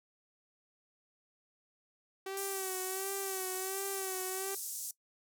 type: tone with vibrato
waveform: sawtooth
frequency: 382.3 Hz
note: G4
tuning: 43 cents flat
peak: -34 dBFS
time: 2.26-4.55 s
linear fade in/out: 5 ms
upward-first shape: sine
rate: 1.4 Hz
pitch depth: 48 cents each way
type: band-pass noise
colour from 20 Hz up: pink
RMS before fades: -41 dBFS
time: 2.37-4.91 s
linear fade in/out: 2 ms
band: 6400 to 15000 Hz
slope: 24 dB/octave
effects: noise-tail reverb RT60 0.1 s tail -19 dB re dry